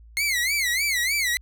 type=tone with vibrato; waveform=sawtooth; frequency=2105 Hz; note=C7; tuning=10 cents sharp; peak=-18 dBFS; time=0.17-1.37 s; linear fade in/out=0 ms; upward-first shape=sine; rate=3.3 Hz; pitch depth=180 cents each way; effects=added 56 Hz sine -45 dBFS peak until 1.41 s